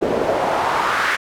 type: noise with band-pass filter sweep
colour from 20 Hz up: pink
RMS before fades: -19 dBFS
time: 0.01-1.17 s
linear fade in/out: 20 ms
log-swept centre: 410 to 1700 Hz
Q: 2.3
effects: none